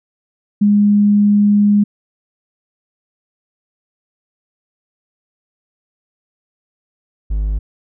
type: tone pair in turn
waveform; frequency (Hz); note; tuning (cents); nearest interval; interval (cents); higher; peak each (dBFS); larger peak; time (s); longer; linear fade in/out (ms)
sine / triangle; 205.7 / 51.42; G#3 / G#1; -16 / -17; 2 octaves; 2401; first; -8 / -13; first; 0.61-1.84 / 7.3-7.59; first; 10
effects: none